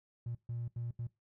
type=tone bursts at uneven times; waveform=triangle; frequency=118.5 Hz; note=A#2; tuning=29 cents sharp; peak=-33 dBFS; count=4; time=0.26-0.35 / 0.49-0.68 / 0.76-0.91 / 0.99-1.07 s; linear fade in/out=5 ms; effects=noise-tail reverb RT60 0.2 s tail -22 dB re dry + tanh soft clip ceiling -32 dBFS